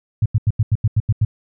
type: tone bursts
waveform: sine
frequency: 108.1 Hz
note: A2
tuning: 30 cents flat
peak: -11 dBFS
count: 9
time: 0.22-1.25 s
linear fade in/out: 5 ms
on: 38 ms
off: 86 ms
effects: none